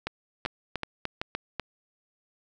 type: two click trains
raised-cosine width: 0.3 ms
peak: -14 / -14 dBFS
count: 5 / 4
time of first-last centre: 0.07-1.597 / 0.46-1.35 s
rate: 2.62 / 3.37 Hz
effects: none